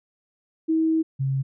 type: tone pair in turn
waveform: sine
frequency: 321 / 134.96 Hz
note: E4 / C#3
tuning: -46 / -46 cents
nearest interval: octave + minor third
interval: 1500 cents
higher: first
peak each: -18 / -21 dBFS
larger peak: first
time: 0.68-1.03 / 1.19-1.43 s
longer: first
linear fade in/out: 20 ms
effects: none